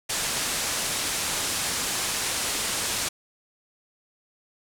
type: low-pass noise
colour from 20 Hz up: white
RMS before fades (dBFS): -28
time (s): 0.09-3.09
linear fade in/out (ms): 10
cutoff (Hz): 10000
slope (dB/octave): 24
effects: none